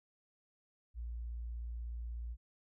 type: tone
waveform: sine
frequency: 58.27 Hz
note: A#1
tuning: in tune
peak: -39 dBFS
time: 0.94-2.37 s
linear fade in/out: 50 ms
effects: none